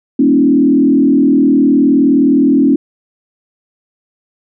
sine tone with frequency modulation, 277.2 Hz, C#4, in tune, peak -6 dBFS, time 0.19-2.76 s, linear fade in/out 5 ms, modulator 39.4 Hz, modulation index 1.2, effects none

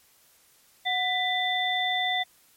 sine tone cluster, 734 / 1991 / 3546 Hz, F#5 / B6 / A7, -14 / +14 / +13 cents, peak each -28 dBFS, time 0.85-2.24 s, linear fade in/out 20 ms, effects white hiss -60 dBFS RMS until 2.56 s + MP3 64 kbps

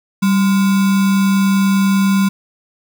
sine tone with sample-and-hold, 194.8 Hz, G3, 11 cents flat, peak -10 dBFS, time 0.22-2.29 s, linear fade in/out 10 ms, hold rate 1225 Hz, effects none

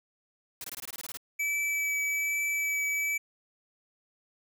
white noise bursts, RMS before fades -39 dBFS, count 11, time 0.61-1.172 s, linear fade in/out 2 ms, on 32 ms, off 21 ms
square tone with vibrato, 2300 Hz, D7, 37 cents flat, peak -28 dBFS, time 1.39-3.18 s, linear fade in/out 10 ms, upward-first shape triangle, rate 1.2 Hz, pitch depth 11 cents each way
effects none

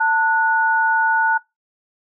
sine tone pair together, 892.5 / 1465 Hz, A5 / F#6, +24 / -18 cents, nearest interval major sixth, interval 858 cents, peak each -17 dBFS, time 0-1.38 s, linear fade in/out 10 ms, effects noise-tail reverb RT60 0.2 s tail -21 dB re dry

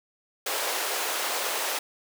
pink high-pass noise, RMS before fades -29 dBFS, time 0.46-1.79 s, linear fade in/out 5 ms, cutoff 460 Hz, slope 24 dB/octave, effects none

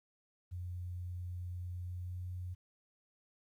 sine tone with pitch glide, 89.1 to 90.24 Hz, F2 to F#2, +35 to -43 cents, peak -39 dBFS, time 0.51-2.55 s, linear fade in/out 20 ms, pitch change +22 cents, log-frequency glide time 1.74-2.35 s, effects 12-bit

